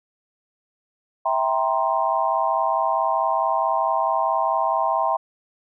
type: chord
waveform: sine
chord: C dominant seventh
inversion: first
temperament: just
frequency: 654.1 / 784.9 / 941.9 / 1046.5 Hz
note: E5 / G5 / Bb5 / C6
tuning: -14 / +2 / +18 / 0 cents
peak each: -24 dBFS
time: 1.25-5.17 s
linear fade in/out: 10 ms
effects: none